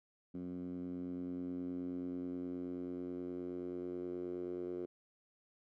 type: tone with band-pass filter sweep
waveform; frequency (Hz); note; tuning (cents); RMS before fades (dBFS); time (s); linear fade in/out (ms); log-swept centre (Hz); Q
10% pulse; 89.4; F2; +41; -42; 0.34-4.86; 10; 230 to 370; 4.1
effects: none